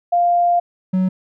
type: tone pair in turn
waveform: sine / triangle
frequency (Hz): 698.5 / 186.19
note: F5 / F#3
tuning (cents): 0 / +11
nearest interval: octave + major seventh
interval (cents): 2289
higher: first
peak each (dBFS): -12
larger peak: neither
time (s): 0.12-0.6 / 0.93-1.09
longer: first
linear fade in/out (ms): 10
effects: none